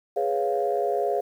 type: chord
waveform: sine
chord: C# dominant seventh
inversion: second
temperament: equal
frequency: 415.3 / 493.9 / 554.4 / 698.5 Hz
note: G#4 / B4 / C#5 / E#5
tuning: 0 / 0 / 0 / 0 cents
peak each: -26 / -30 / -28 / -26 dBFS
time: 0.16-1.21 s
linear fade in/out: 10 ms
effects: tanh soft clip ceiling -12 dBFS + 9-bit